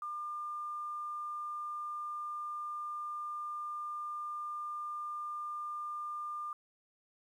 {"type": "tone with quantisation", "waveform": "sine", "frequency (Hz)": 1200, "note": "D6", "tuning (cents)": 37, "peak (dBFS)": -37, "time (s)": [0.02, 6.53], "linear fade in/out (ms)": 2, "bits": 11, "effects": []}